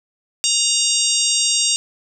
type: harmonic tone with a mistuned harmonic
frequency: 939 Hz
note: A#5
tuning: 12 cents sharp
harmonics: 3 / 4 / 5 / 6 / 7 / 8 / 9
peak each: -23 / -23 / -23 / -23 / -23 / -23 / -23 dBFS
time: 0.44-1.76 s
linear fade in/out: 0 ms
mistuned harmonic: 4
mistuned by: -32 cents
effects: none